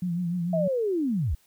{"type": "tone with vibrato", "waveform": "sine", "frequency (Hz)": 174.61, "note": "F3", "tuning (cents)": 0, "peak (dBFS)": -25, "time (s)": [0.02, 0.68], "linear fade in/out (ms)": 5, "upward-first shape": "triangle", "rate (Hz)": 6.7, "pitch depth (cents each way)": 78}
{"type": "linear sweep", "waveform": "sine", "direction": "down", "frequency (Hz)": [666, 52.6], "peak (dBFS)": -23, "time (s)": [0.53, 1.35], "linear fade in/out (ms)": 5}
{"effects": ["white hiss -63 dBFS RMS until 1.46 s"]}